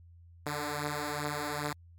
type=beating tone pair; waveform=5% pulse; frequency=146.83 / 149.33 Hz; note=D3 / D3; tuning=0 / +29 cents; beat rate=2.5 Hz; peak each=-23 / -26 dBFS; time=0.46-1.73 s; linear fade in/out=5 ms; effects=added 85 Hz sine -52 dBFS peak until 1.98 s + MP3 96 kbps